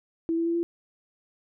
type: tone with pitch steps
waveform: sine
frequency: 329.6 / 333.2 / 336.9 / 340.6 Hz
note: E4 / E4 / E4 / F4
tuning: 0 / +19 / +38 / -43 cents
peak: -23 dBFS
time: 0.29-0.63 s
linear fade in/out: 0 ms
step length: 85 ms
effects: none